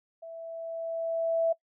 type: tone with level ramp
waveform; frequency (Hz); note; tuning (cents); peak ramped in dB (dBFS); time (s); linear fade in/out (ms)
sine; 660; E5; +2; -40 to -21; 0.22-1.53; 10
effects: noise-tail reverb RT60 0.1 s tail -23 dB re dry